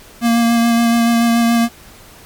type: tone with vibrato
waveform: square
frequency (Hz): 233.1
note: A#3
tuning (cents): 0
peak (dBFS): -11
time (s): 0.21-1.69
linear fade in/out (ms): 50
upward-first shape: sine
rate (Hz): 7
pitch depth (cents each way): 15
effects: pink hiss -41 dBFS RMS until 2.25 s + MP3 96 kbps